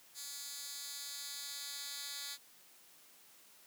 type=tone with high-pass filter sweep; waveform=10% pulse; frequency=283.6 Hz; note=C#4; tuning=40 cents sharp; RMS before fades=-45 dBFS; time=0.14-2.38 s; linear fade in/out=50 ms; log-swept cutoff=5500 to 3600 Hz; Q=1.1; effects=white hiss -62 dBFS RMS until 3.66 s + high-pass 150 Hz 12 dB/octave